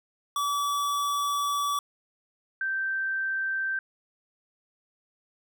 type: tone pair in turn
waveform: square / sine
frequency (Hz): 1148 / 1560.8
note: D6 / G6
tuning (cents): -40 / -8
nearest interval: perfect fourth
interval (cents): 532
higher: second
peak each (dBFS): -26 / -26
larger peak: neither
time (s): 0.36-1.79 / 2.61-3.79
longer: first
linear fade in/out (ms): 2
effects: none